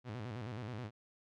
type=tone with vibrato; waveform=sawtooth; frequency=114.4 Hz; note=A#2; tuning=32 cents flat; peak=-37 dBFS; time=0.04-0.91 s; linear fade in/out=50 ms; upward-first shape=square; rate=9.4 Hz; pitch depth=150 cents each way; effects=low-pass 4000 Hz 12 dB/octave